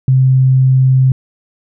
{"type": "tone", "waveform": "sine", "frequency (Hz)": 130.9, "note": "C3", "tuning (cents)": 1, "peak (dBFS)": -6, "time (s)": [0.08, 1.12], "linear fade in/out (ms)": 2, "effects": []}